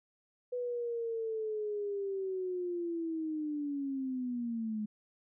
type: linear sweep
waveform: sine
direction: down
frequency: 496.2 to 209.7 Hz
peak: -33 dBFS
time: 0.52-4.86 s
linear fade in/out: 10 ms
effects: none